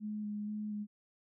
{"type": "tone with vibrato", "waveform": "sine", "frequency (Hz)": 210, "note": "G#3", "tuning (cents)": 19, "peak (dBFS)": -36, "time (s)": [0, 0.87], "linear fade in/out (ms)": 50, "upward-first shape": "square", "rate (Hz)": 2.1, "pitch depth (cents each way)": 13, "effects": []}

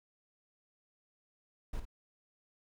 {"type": "noise with echo", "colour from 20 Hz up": "brown", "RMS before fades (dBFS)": -36, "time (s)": [1.73, 1.8], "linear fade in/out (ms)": 5, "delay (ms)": 53, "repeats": 1, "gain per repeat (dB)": -9, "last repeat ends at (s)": 1.853, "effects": []}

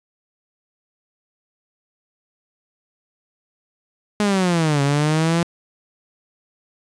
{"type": "linear two-way sweep", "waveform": "sawtooth", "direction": "down then up", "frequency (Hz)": [211.1, 138.59, 171.8], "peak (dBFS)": -12, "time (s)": [4.2, 5.43], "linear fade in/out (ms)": 0, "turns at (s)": 4.82, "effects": ["resampled to 22050 Hz", "8-bit"]}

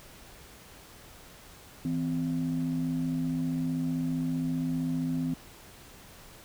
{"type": "tone pair together", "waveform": "sine", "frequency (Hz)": [162.2, 257.5], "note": ["E3", "C4"], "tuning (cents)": [-28, -28], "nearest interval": "minor sixth", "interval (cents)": 800, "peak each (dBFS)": [-30, -28], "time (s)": [1.85, 5.34], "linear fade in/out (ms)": 2, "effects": ["tanh soft clip ceiling -22 dBFS", "pink hiss -51 dBFS RMS until 6.44 s"]}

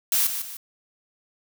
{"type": "noise with echo", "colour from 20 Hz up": "blue", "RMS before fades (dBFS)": -21, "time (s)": [0.12, 0.27], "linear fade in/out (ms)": 2, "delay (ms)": 150, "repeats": 2, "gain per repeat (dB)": -8, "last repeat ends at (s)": 0.57, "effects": []}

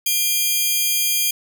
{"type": "tone pair together", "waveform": "5% pulse", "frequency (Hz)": [2400, 3220], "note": ["D7", "G7"], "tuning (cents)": [37, 46], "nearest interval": "perfect fourth", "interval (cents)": 509, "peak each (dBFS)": -11, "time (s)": [0.06, 1.31], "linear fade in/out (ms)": 5, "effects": []}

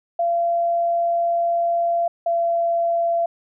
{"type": "tone pair in turn", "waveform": "sine", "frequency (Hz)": [684, 679.3], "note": ["F5", "F5"], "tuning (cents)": [-36, -48], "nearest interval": "unison", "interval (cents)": 12, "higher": "first", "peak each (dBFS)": -17, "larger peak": "neither", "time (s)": [[0.19, 2.08], [2.26, 3.26]], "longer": "first", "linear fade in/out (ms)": 5, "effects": []}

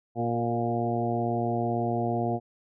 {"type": "harmonic tone with a mistuned harmonic", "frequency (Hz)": 117.9, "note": "A#2", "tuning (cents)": 20, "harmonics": [1, 2, 3, 4, 5, 6, 7], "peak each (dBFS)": [-31, -31, -32, -35, -37, -30, -40], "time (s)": [0.15, 2.4], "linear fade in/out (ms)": 50, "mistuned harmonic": 4, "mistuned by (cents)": -23, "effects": []}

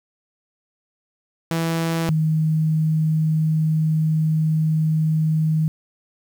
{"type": "tone pair in turn", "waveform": ["sawtooth", "sine"], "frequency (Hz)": [164.81, 157.25], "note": ["E3", "D#3"], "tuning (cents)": [0, 19], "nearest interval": "minor second", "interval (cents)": 81, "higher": "first", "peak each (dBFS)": -16, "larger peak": "neither", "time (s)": [[1.51, 2.09], [2.09, 5.68]], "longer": "second", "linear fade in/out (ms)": 0, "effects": ["8-bit"]}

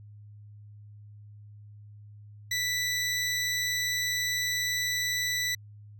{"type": "tone", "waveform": "20% pulse", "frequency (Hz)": 1975.5, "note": "B6", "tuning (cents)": 0, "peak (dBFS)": -22, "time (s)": [2.51, 5.55], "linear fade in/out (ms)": 5, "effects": ["added 104 Hz sine -46 dBFS peak until 5.99 s"]}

